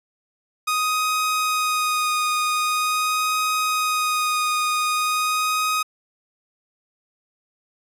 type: tone with vibrato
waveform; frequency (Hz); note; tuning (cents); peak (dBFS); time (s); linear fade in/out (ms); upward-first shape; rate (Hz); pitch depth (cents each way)
sawtooth; 1245; D#6; +1; -16; 0.67-5.83; 10; sine; 0.44; 14
effects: resampled to 32000 Hz